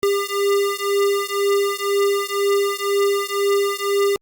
square beating tone pair, 400 / 402 Hz, G4 / G4, +35 / +44 cents, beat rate 2 Hz, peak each -21 dBFS, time 0.03-4.16 s, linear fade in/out 0 ms, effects Opus 48 kbps

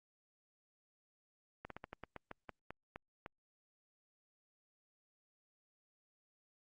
slowing click train, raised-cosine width 0.5 ms, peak -30 dBFS, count 12, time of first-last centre 1.65-3.261 s, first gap 53 ms, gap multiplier 1.19, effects Opus 48 kbps

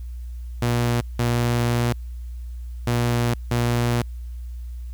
sawtooth tone bursts at uneven times, 119.6 Hz, A#2, 45 cents sharp, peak -15 dBFS, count 4, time 0.62-1.01 / 1.19-1.93 / 2.87-3.34 / 3.51-4.02 s, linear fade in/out 5 ms, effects added 60 Hz sine -30 dBFS peak until 4.93 s + white hiss -60 dBFS RMS until 4.93 s

